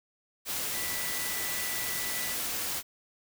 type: tone in noise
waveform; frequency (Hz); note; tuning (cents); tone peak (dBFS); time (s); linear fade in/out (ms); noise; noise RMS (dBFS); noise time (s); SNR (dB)
sine; 1975.5; B6; 0; -39; 0.72-2.37; 50; white; -33; 0.45-2.83; -9
effects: none